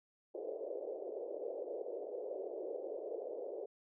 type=band-pass noise; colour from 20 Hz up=white; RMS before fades=-43 dBFS; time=0.34-3.66 s; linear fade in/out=10 ms; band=380 to 580 Hz; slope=48 dB/octave; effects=none